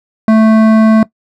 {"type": "tone with hard clipping", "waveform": "sine", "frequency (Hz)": 220, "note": "A3", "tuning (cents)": 0, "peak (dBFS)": -6, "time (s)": [0.28, 1.03], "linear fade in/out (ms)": 2, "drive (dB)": 13, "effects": ["noise-tail reverb RT60 0.1 s tail -19 dB re dry"]}